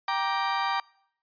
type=chord; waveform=35% pulse; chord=G minor; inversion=none; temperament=just; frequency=784 / 940.8 / 1176 Hz; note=G5 / Bb5 / D6; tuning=0 / +16 / +2 cents; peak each=-28 dBFS; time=0.08-0.8 s; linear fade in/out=2 ms; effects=noise-tail reverb RT60 0.7 s tail -25 dB re dry + resampled to 11025 Hz